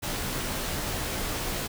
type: noise with comb filter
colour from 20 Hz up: pink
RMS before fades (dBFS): -31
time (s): 0.02-1.68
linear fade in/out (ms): 20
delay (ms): 18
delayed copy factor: -0.55
effects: none